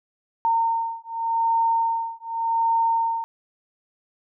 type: beating tone pair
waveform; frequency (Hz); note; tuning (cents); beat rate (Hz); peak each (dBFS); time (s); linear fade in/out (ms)
sine; 914 / 914.86; A#5 / A#5; -34 / -33; 0.86; -23; 0.45-3.24; 0
effects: none